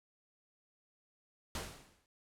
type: noise with exponential decay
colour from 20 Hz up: pink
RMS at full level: -38 dBFS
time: 1.55-2.06 s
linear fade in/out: 1 ms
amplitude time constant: 110 ms
effects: low-pass 11000 Hz 12 dB/octave